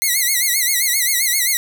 5% pulse tone with vibrato, 2052 Hz, C7, 34 cents flat, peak -5 dBFS, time 0.02-1.57 s, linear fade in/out 0 ms, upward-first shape sine, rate 7.6 Hz, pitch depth 120 cents each way, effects none

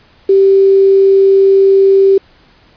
sine tone with quantisation, 389.5 Hz, G4, 11 cents flat, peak -4 dBFS, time 0.29-2.18 s, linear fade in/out 5 ms, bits 5, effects pink hiss -47 dBFS RMS until 2.76 s + resampled to 11025 Hz

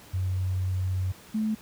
sine tone pair in turn, 93 / 217.1 Hz, F#2 / A3, +9 / -23 cents, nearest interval octave + minor third, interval 1468 cents, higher second, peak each -24 dBFS, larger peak neither, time 0.13-1.12 / 1.34-1.55 s, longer first, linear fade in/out 10 ms, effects pink hiss -50 dBFS RMS until 1.61 s + high-pass 60 Hz 12 dB/octave

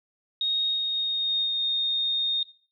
sine tone with pitch glide, 3733 to 3686 Hz, A#7 to A#7, +2 to -20 cents, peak -23 dBFS, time 0.41-2.43 s, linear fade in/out 2 ms, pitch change -22 cents, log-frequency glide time 0.67-1.64 s, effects noise-tail reverb RT60 0.4 s tail -18 dB re dry

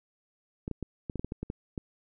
clicks, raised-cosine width 3 ms, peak -21 dBFS, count 11, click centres 0.679 / 0.713 / 0.827 / 1.098 / 1.157 / 1.195 / 1.246 / 1.321 / 1.43 / 1.501 / 1.778 s, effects none

